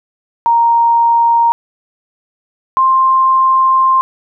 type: tone pair in turn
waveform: sine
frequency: 932.3 / 1052.2 Hz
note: A#5 / C6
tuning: 0 / +9 cents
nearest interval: major second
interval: 209 cents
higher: second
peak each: -7 dBFS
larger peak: neither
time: 0.46-1.52 / 2.77-4.01 s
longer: second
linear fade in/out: 0 ms
effects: none